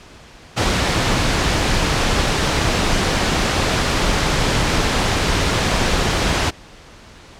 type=noise; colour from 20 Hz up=pink; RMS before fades=-17 dBFS; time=0.56-6.51 s; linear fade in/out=20 ms; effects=pink hiss -42 dBFS RMS until 7.39 s + low-pass 6000 Hz 12 dB/octave